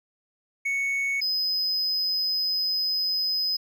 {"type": "tone pair in turn", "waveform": "triangle", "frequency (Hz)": [2217, 5039], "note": ["C#7", "D#8"], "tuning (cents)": [0, 21], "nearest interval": "octave + major second", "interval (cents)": 1421, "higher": "second", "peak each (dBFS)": -22, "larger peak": "neither", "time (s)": [[0.65, 1.21], [1.21, 3.57]], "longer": "second", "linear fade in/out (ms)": 10, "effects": []}